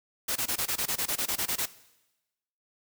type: noise bursts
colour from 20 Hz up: white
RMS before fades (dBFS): -29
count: 14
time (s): 0.28-1.659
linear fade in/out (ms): 10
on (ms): 79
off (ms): 21
effects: noise-tail reverb RT60 1.0 s tail -18 dB re dry